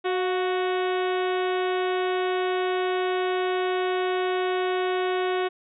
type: harmonic tone with a mistuned harmonic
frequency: 370 Hz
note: F#4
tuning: in tune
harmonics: 1 / 2 / 3 / 4 / 5 / 6 / 7 / 8 / 9 / 10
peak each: -24 / -30 / -34 / -36 / -38 / -40 / -41 / -42 / -43 / -44 dBFS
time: 0.04-5.49 s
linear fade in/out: 20 ms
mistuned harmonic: 2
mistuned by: -44 cents
effects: none